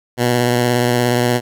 10% pulse tone with vibrato, 121.9 Hz, B2, 22 cents flat, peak -5 dBFS, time 0.17-1.41 s, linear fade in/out 50 ms, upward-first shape sine, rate 17 Hz, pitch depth 25 cents each way, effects none

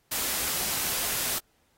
white noise, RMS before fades -29 dBFS, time 0.11-1.39 s, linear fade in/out 10 ms, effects pink hiss -69 dBFS RMS until 1.77 s + AAC 48 kbps

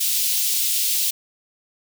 white high-pass noise, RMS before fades -21 dBFS, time 0-1.11 s, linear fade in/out 10 ms, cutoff 2900 Hz, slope 24 dB/octave, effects none

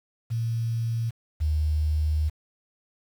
sine tone pair in turn, 115 / 76.75 Hz, A#2 / D#2, -23 / -23 cents, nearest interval perfect fifth, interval 700 cents, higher first, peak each -24 / -21 dBFS, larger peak second, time 0.3-1.11 / 1.4-2.3 s, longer second, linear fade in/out 20 ms, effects 8-bit

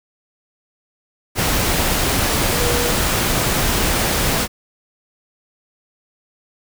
sine tone in noise, 482.8 Hz, B4, 39 cents flat, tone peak -22 dBFS, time 2.52-2.93 s, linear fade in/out 50 ms, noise pink, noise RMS -18 dBFS, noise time 1.35-4.48 s, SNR -7 dB, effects none

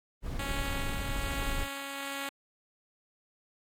brown noise, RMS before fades -34 dBFS, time 0.22-1.68 s, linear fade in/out 50 ms
5% pulse tone with tremolo, 277.2 Hz, C#4, in tune, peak -23 dBFS, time 0.39-2.29 s, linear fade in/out 2 ms, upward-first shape sine, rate 1.2 Hz, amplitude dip 30%
effects AAC 64 kbps

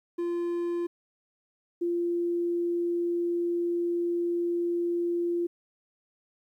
triangle / sine tone pair in turn, 345.4 / 345.4 Hz, F4 / F4, -19 / -19 cents, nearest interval unison, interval 0 cents, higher neither, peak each -25 dBFS, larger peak neither, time 0.18-0.87 / 1.81-5.47 s, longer second, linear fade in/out 10 ms, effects 11-bit

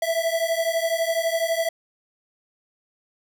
square beating tone pair, 655 / 667 Hz, E5 / E5, -11 / +20 cents, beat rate 12 Hz, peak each -25 / -25 dBFS, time 0.02-1.69 s, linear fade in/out 5 ms, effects none

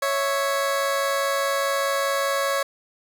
20% pulse tone pair together, 554.4 / 659.3 Hz, C#5 / E5, 0 / 0 cents, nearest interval minor third, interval 300 cents, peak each -17 / -25 dBFS, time 0.02-2.63 s, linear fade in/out 5 ms, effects none

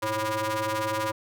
sawtooth ring-modulated tone, 220 Hz, A3, in tune, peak -19 dBFS, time 0.02-1.12 s, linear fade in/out 10 ms, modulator 762 Hz, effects none

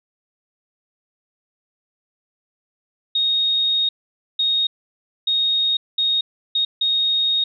sine tone bursts at uneven times, 3729 Hz, A#7, in tune, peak -16 dBFS, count 6, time 3.15-3.89 / 4.39-4.67 / 5.27-5.77 / 5.98-6.21 / 6.55-6.65 / 6.81-7.44 s, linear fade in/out 5 ms, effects none

